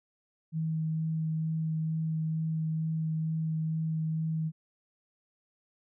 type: tone with vibrato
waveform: sine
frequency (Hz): 159.3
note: D#3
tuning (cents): +41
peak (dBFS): -28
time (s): 0.52-4.52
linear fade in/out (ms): 50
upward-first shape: sine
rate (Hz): 2.2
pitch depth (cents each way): 9
effects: none